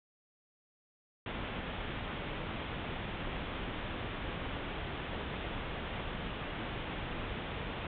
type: low-pass noise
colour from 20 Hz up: pink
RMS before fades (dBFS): -39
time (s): 1.26-7.87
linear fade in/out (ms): 2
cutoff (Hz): 3600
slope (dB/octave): 96
effects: MP3 96 kbps